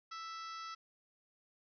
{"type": "harmonic tone with a mistuned harmonic", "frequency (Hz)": 659.3, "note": "E5", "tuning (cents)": 0, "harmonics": [2, 3, 4, 5, 6, 7, 8, 9], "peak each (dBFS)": [-44, -55, -58, -58, -58, -57, -55, -61], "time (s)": [0.11, 0.75], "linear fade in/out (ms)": 10, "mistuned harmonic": 8, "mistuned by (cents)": -19, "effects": []}